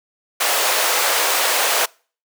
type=high-pass noise; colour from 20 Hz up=pink; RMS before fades=-18 dBFS; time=0.4-1.86 s; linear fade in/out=10 ms; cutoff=520 Hz; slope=24 dB/octave; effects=noise-tail reverb RT60 0.4 s tail -26 dB re dry